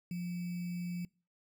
sine tone with sample-and-hold, 175.9 Hz, F3, 13 cents sharp, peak -35 dBFS, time 0.11-1.05 s, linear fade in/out 2 ms, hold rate 2450 Hz, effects noise-tail reverb RT60 0.4 s tail -26 dB re dry

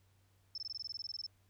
sine tone bursts, 5290 Hz, E8, 5 cents sharp, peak -39 dBFS, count 15, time 0.55-1.265 s, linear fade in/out 2 ms, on 29 ms, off 20 ms, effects added 96 Hz sine -68 dBFS peak until 1.49 s + pink hiss -75 dBFS RMS until 1.49 s

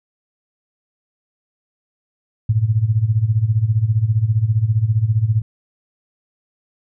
sine tone with tremolo, 110 Hz, A2, in tune, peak -10 dBFS, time 2.49-5.42 s, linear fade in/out 5 ms, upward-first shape sine, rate 15 Hz, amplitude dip 80%, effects none

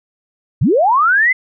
sine linear sweep, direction up, 87.31 to 2084 Hz, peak -9 dBFS, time 0.61-1.33 s, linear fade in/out 10 ms, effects none

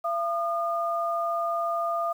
sine tone pair together, 678.5 / 1216 Hz, E5 / D#6, +50 / -40 cents, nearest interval minor seventh, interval 1010 cents, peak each -27 / -28 dBFS, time 0.04-2.13 s, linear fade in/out 10 ms, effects 9-bit

